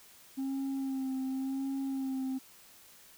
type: tone with vibrato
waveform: sine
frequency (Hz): 267.1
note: C4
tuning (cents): +36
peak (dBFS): -29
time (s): 0.37-2.39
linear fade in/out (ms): 20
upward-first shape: sine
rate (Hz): 0.91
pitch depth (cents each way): 28
effects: tanh soft clip ceiling -31 dBFS + white hiss -57 dBFS RMS until 3.17 s